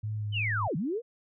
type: tone with vibrato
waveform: sine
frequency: 105.8 Hz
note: G#2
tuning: 33 cents sharp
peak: -30 dBFS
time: 0.03-0.68 s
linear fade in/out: 10 ms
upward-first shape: sine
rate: 2.8 Hz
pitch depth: 27 cents each way
type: linear two-way sweep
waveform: sine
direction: down then up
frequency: 3111 to 137.3 to 502 Hz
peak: -28 dBFS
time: 0.32-1.02 s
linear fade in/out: 50 ms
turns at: 0.76 s
effects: none